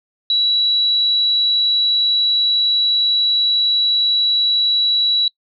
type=tone; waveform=sine; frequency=3917 Hz; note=B7; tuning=15 cents flat; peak=-13 dBFS; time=0.3-5.28 s; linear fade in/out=2 ms; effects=noise-tail reverb RT60 0.1 s tail -23 dB re dry